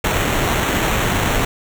pink noise with sample-and-hold, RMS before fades -18 dBFS, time 0.04-1.45 s, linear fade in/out 5 ms, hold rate 4900 Hz, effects none

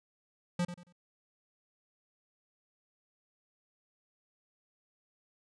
square tone with echo, 176 Hz, F3, 14 cents sharp, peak -29 dBFS, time 0.59-0.65 s, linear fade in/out 5 ms, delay 92 ms, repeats 3, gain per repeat -11 dB, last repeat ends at 0.926 s, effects resampled to 22050 Hz

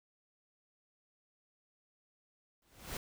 pink noise with exponential growth, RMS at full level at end -37 dBFS, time 2.62-2.97 s, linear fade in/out 2 ms, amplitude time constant 76 ms, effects none

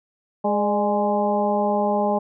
harmonic tone with a mistuned harmonic, 207.7 Hz, G#3, in tune, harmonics 1 / 2 / 3 / 4 / 5, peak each -24 / -26 / -23 / -23 / -31 dBFS, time 0.44-2.19 s, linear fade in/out 10 ms, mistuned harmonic 3, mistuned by -47 cents, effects none

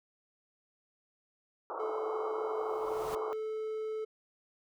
white band-pass noise, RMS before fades -39 dBFS, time 1.7-3.33 s, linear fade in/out 0 ms, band 330 to 1300 Hz, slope 96 dB/octave
triangle tone, 435.8 Hz, A4, 17 cents flat, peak -32 dBFS, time 1.79-4.05 s, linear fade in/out 10 ms
pink noise with exponential growth, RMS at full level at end -44 dBFS, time 2.36-3.15 s, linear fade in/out 2 ms, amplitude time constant 170 ms
effects none

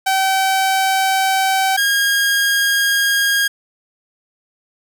sawtooth tone pair in turn, 768 / 1627.3 Hz, G5 / G#6, -36 / -36 cents, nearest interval octave + minor second, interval 1300 cents, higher second, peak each -10 dBFS, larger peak neither, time 0.06-1.77 / 1.77-3.48 s, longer neither, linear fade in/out 10 ms, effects none

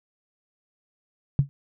sine tone with exponential decay, 139.4 Hz, C#3, 10 cents sharp, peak -11 dBFS, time 1.39-1.49 s, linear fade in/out 0 ms, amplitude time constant 21 ms, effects none

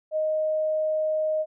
sine tone, 622.3 Hz, D#5, in tune, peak -22 dBFS, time 0.11-1.46 s, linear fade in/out 50 ms, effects none

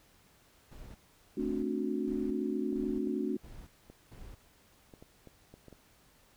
brown noise bursts, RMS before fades -48 dBFS, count 6, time 0.71-4.35 s, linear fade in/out 10 ms, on 240 ms, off 440 ms
sine chord, D dominant seventh, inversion second, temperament just, 220.2 / 264.3 / 293.7 / 367.1 Hz, A3 / C4 / D4 / F#4, +2 / +18 / 0 / -14 cents, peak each -36 dBFS, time 1.37-3.37 s, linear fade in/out 5 ms
clicks, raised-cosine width 2 ms, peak -37 dBFS, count 10, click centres 2.727 / 2.836 / 3.073 / 3.9 / 4.938 / 5.025 / 5.273 / 5.54 / 5.683 / 5.727 s
effects pink hiss -64 dBFS RMS until 6.36 s

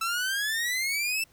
sawtooth exponential sweep, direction up, 1318.5 to 2677 Hz, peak -23 dBFS, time 0.01-1.24 s, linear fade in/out 5 ms, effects pink hiss -61 dBFS RMS until 1.32 s

